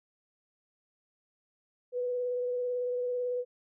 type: tone with vibrato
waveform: sine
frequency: 493.9 Hz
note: B4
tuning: in tune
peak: -29 dBFS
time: 1.92-3.45 s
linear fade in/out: 50 ms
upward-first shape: sine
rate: 18 Hz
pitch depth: 16 cents each way
effects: none